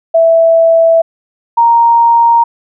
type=tone pair in turn; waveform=sine; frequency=659.3 / 932.4 Hz; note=E5 / A#5; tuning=0 / 0 cents; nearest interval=tritone; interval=600 cents; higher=second; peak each=-4 dBFS; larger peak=neither; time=0.14-1.02 / 1.57-2.44 s; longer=first; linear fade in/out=10 ms; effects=none